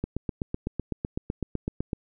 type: click train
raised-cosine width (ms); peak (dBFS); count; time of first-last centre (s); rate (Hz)
3; -15; 16; 0.04-1.932; 7.93
effects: none